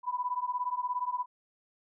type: beating tone pair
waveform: sine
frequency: 983 / 1000 Hz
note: B5 / B5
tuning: -8 / +21 cents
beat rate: 17 Hz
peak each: -33 / -33 dBFS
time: 0.03-1.26 s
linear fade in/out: 50 ms
effects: none